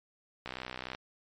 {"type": "click train", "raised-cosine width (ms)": 0.3, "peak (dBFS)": -22, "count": 32, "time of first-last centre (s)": [0.46, 0.949], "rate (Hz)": 63.4, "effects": ["MP3 48 kbps"]}